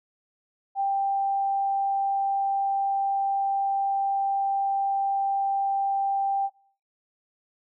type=tone; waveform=sine; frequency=788 Hz; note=G5; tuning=9 cents sharp; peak=-22 dBFS; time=0.75-6.5 s; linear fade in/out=50 ms; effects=noise-tail reverb RT60 0.5 s tail -22 dB re dry